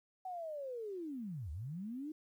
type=linear two-way sweep; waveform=sine; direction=down then up; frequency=759 to 69 to 317.5 Hz; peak=-40 dBFS; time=0.25-2.12 s; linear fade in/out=5 ms; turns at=1.51 s; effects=12-bit